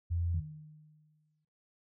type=tone; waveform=sine; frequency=85.6 Hz; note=F2; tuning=34 cents flat; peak=-29 dBFS; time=0.1-0.41 s; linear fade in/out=20 ms
type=tone with exponential decay; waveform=sine; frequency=153.1 Hz; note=D#3; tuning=28 cents flat; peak=-37 dBFS; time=0.34-1.45 s; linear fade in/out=5 ms; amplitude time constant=240 ms
effects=noise-tail reverb RT60 0.6 s tail -20 dB re dry